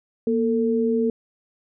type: tone pair together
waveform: sine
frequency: 235.8 / 447.5 Hz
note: A#3 / A4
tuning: +20 / +29 cents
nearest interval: major seventh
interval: 1109 cents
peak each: -21 dBFS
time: 0.27-1.1 s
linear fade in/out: 2 ms
effects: none